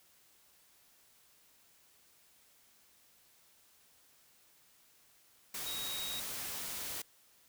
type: tone in noise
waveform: sine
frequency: 3790 Hz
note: A#7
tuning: 28 cents sharp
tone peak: -40 dBFS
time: 5.66-6.2 s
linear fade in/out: 5 ms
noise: white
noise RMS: -41 dBFS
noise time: 5.54-7.02 s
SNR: -2 dB
effects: white hiss -66 dBFS RMS until 7.48 s